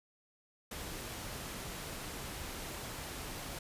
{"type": "noise", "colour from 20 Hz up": "pink", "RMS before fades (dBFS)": -43, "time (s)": [0.71, 3.59], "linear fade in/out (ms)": 5, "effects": ["resampled to 32000 Hz"]}